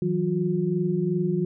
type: tone cluster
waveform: sine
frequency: 161 / 183.7 / 359 Hz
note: E3 / F#3 / F4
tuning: -41 / -12 / +48 cents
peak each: -26 dBFS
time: 0.02-1.45 s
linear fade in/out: 2 ms
effects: none